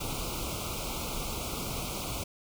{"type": "band-stop noise", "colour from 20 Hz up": "pink", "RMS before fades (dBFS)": -35, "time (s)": [0, 2.24], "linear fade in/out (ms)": 10, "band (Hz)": [1400, 2200], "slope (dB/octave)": 96, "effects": []}